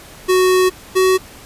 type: tone pair in turn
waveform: square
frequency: 370 / 374.7 Hz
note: F#4 / F#4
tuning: 0 / +22 cents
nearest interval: unison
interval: 22 cents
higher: second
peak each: -11 dBFS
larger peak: neither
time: 0.28-0.7 / 0.95-1.18 s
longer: first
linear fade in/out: 20 ms
effects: pink hiss -39 dBFS RMS until 1.45 s + resampled to 32000 Hz